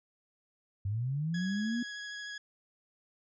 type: linear sweep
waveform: sine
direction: up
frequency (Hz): 94.5 to 244.7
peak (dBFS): -30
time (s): 0.85-1.83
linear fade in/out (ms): 5
type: tone with vibrato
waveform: sawtooth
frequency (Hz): 1668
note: G#6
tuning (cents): +7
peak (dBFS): -36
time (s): 1.34-2.38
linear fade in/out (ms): 5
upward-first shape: sine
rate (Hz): 13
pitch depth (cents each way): 10
effects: resampled to 16000 Hz